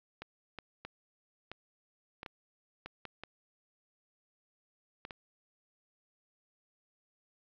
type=clicks; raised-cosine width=0.3 ms; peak=-26 dBFS; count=11; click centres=0.22 / 0.587 / 0.85 / 1.516 / 2.231 / 2.262 / 2.86 / 3.053 / 3.236 / 5.051 / 5.108 s; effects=low-pass 5000 Hz 12 dB/octave + 11-bit